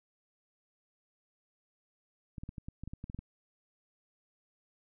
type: clicks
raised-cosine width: 5 ms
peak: -29 dBFS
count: 12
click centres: 2.382 / 2.435 / 2.491 / 2.582 / 2.685 / 2.836 / 2.876 / 2.935 / 3.041 / 3.099 / 3.146 / 3.19 s
effects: none